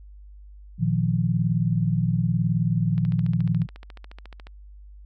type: chord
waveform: sine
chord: Bb suspended fourth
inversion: none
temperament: equal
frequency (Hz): 116.54 / 155.56 / 174.61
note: Bb2 / Eb3 / F3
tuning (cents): 0 / 0 / 0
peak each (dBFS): -24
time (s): 0.78-3.67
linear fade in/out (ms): 50
type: click train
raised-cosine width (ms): 0.3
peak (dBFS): -27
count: 22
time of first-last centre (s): 2.98-4.469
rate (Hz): 14.1
effects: added 50 Hz sine -42 dBFS peak until 5.05 s